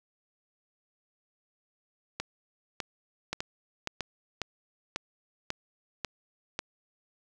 two click trains, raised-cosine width 0.2 ms, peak -14 / -15 dBFS, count 7 / 4, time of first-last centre 3.33-6.591 / 2.2-4.007 s, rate 1.84 / 1.66 Hz, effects none

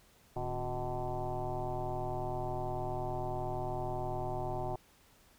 sine tone with frequency modulation, 366.3 Hz, F#4, 17 cents flat, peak -33 dBFS, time 0.36-4.76 s, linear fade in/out 5 ms, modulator 129 Hz, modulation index 4, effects pink hiss -64 dBFS RMS until 5.38 s

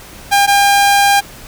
sawtooth tone pair in turn, 803 / 803 Hz, G5 / G5, +41 / +41 cents, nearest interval unison, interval 0 cents, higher neither, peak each -4 dBFS, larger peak neither, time 0.31-0.47 / 0.47-1.21 s, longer second, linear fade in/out 20 ms, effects pink hiss -35 dBFS RMS until 1.47 s

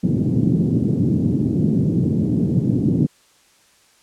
pink band-pass noise, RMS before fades -18 dBFS, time 0.03-3.07 s, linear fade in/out 10 ms, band 120 to 300 Hz, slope 24 dB/octave, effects white hiss -55 dBFS RMS until 4.02 s + low-pass 9000 Hz 12 dB/octave

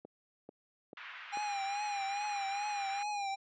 click train, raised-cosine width 2 ms, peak -31 dBFS, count 4, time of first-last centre 0.05-1.372 s, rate 2.27 Hz
pink band-pass noise, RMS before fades -48 dBFS, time 0.97-3.03 s, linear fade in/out 2 ms, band 1200 to 2800 Hz, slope 24 dB/octave
square tone with vibrato, 809 Hz, G#5, 46 cents flat, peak -35 dBFS, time 1.32-3.36 s, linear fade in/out 20 ms, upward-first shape triangle, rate 2.4 Hz, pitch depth 72 cents each way
effects high-pass 300 Hz 12 dB/octave + resampled to 16000 Hz

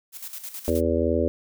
blue noise with tremolo, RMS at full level -35 dBFS, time 0.12-0.82 s, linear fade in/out 50 ms, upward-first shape square, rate 9.5 Hz, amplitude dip 65%
harmonic tone, 82.41 Hz, E2, in tune, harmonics 1 / 3 / 4 / 5 / 6 / 7, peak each -27 / -27 / -27 / -27 / -27 / -27 dBFS, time 0.68-1.28 s, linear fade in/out 0 ms
effects none

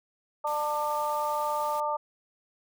harmonic tone, 298.3 Hz, D4, 27 cents sharp, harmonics 2 / 3 / 4, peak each -32 / -29 / -32 dBFS, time 0.44-1.97 s, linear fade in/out 10 ms
white noise, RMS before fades -46 dBFS, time 0.47-1.8 s, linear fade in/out 0 ms
effects none

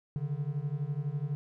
triangle beating tone pair, 139.2 / 151.2 Hz, C#3 / D#3, +8 / -49 cents, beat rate 12 Hz, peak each -32 / -32 dBFS, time 0.16-1.35 s, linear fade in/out 0 ms, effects none

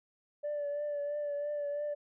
sine tone with vibrato, 583 Hz, D5, 13 cents flat, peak -31 dBFS, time 0.43-1.95 s, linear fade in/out 20 ms, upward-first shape triangle, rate 3 Hz, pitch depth 32 cents each way, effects tanh soft clip ceiling -30 dBFS

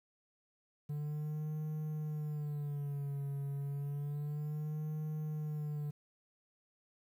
triangle tone with vibrato, 146.83 Hz, D3, in tune, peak -34 dBFS, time 0.89-5.91 s, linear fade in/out 10 ms, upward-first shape sine, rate 0.3 Hz, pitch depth 83 cents each way, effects 11-bit

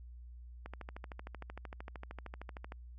click train, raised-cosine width 0.5 ms, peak -30 dBFS, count 28, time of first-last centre 0.66-2.721 s, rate 13.1 Hz, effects added 60 Hz sine -48 dBFS peak until 2.98 s

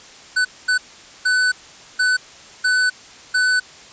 square tone bursts at uneven times, 1501 Hz, F#6, 24 cents sharp, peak -15 dBFS, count 6, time 0.36-0.45 / 0.68-0.78 / 1.25-1.52 / 1.99-2.17 / 2.64-2.9 / 3.34-3.6 s, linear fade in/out 10 ms, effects white hiss -42 dBFS RMS until 3.92 s + resampled to 16000 Hz

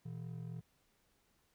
triangle ring-modulated tone, 141.9 Hz, C#3, 41 cents sharp, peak -37 dBFS, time 0.05-0.61 s, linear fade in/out 10 ms, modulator 21.8 Hz, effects pink hiss -75 dBFS RMS until 1.54 s

